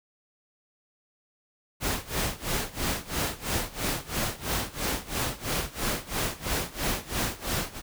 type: noise with tremolo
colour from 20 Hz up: pink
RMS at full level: -27 dBFS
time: 1.8-7.82 s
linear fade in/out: 50 ms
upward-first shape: sine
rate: 3 Hz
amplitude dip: 90%
effects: none